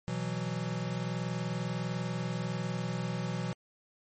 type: chord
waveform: square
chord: B suspended fourth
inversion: none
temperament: equal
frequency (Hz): 123.47 / 164.81 / 185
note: B2 / E3 / F#3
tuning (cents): 0 / 0 / 0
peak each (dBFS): -37 / -37 / -38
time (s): 0.08-3.53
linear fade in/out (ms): 0
effects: MP3 32 kbps